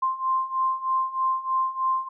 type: beating tone pair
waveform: sine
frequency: 1046.5 / 1049.7 Hz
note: C6 / C6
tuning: 0 / +5 cents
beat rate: 3.2 Hz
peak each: -27 / -24 dBFS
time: 0.02-2.09 s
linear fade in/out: 10 ms
effects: none